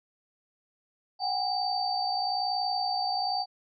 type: tone cluster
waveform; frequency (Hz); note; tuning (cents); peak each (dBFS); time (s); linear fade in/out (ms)
sine; 742 / 803 / 4609; F#5 / G5 / D8; +5 / +41 / -33; -31; 1.19-3.46; 50
effects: none